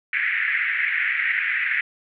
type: band-pass noise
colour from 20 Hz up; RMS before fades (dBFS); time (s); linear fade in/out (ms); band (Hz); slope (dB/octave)
white; -23; 0.13-1.81; 2; 1700 to 2200; 48
effects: none